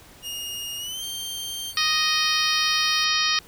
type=tone with pitch glide; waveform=sawtooth; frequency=2847 to 3159 Hz; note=F7 to G7; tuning=+33 to +13 cents; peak=-27 dBFS; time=0.22-1.74 s; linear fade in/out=50 ms; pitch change=+180 cents; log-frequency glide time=0.78-1.02 s
type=tone; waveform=10% pulse; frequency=4471 Hz; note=C#8; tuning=14 cents sharp; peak=-34 dBFS; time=1.02-3.05 s; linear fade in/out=10 ms
type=harmonic tone; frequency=622.3 Hz; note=D#5; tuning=in tune; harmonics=2 / 3 / 4 / 5 / 6 / 7 / 8 / 9; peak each=-28 / -28 / -28 / -28 / -28 / -28 / -28 / -28 dBFS; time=1.77-3.39 s; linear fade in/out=2 ms
effects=pink hiss -49 dBFS RMS until 3.47 s